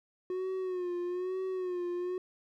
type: tone with vibrato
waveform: triangle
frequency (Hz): 364.1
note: F#4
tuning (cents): -28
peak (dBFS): -30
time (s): 0.3-2.18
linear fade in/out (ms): 2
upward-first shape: sine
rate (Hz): 1.1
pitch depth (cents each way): 61
effects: none